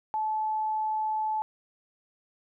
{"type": "tone", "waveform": "sine", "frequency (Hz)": 866, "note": "A5", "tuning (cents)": -28, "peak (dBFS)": -26, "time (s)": [0.14, 1.42], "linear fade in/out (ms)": 0, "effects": []}